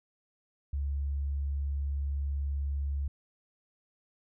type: tone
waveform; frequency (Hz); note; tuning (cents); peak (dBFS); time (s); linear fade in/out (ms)
sine; 70.3; C#2; +25; -29; 0.73-3.08; 5
effects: none